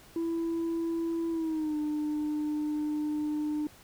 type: tone with pitch glide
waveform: sine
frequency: 332 to 300.9 Hz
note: E4 to D4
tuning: +12 to +42 cents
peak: -26 dBFS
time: 0.16-3.67 s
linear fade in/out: 2 ms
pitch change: -170 cents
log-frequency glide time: 1.3-1.77 s
effects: tanh soft clip ceiling -27 dBFS + pink hiss -55 dBFS RMS until 3.83 s